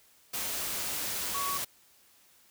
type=tone in noise; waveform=sine; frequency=1122 Hz; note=C#6; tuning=21 cents sharp; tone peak=-32 dBFS; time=1.34-1.58 s; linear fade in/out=10 ms; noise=white; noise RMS=-34 dBFS; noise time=0.33-1.65 s; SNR=-1 dB; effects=white hiss -62 dBFS RMS until 2.5 s